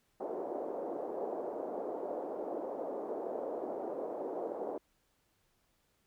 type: band-pass noise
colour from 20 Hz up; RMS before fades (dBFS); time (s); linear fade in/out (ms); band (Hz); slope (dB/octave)
pink; -39; 0.2-4.78; 5; 360 to 690; 24
effects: pink hiss -75 dBFS RMS until 6.06 s